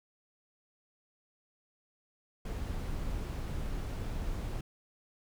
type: noise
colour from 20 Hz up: brown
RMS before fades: -36 dBFS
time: 2.45-4.61 s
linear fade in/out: 5 ms
effects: none